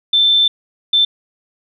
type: tone bursts at uneven times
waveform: sine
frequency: 3546 Hz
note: A7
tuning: 13 cents sharp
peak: -9 dBFS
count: 2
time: 0.13-0.48 / 0.93-1.05 s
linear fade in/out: 5 ms
effects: none